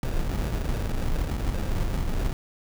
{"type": "noise with sample-and-hold", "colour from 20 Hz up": "brown", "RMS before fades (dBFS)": -26, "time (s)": [0.03, 2.33], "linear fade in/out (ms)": 2, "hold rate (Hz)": 1050, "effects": []}